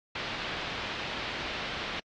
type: low-pass noise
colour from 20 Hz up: white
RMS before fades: -36 dBFS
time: 0.15-2 s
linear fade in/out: 5 ms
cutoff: 3800 Hz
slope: 24 dB/octave
effects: low-pass 6000 Hz 12 dB/octave + AAC 64 kbps